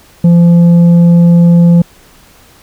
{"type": "tone with tanh clipping", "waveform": "sine", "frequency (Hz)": 171.5, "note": "F3", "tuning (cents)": -31, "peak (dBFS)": -3, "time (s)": [0.24, 1.82], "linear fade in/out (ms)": 5, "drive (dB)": 5, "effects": ["pink hiss -42 dBFS RMS until 2.62 s"]}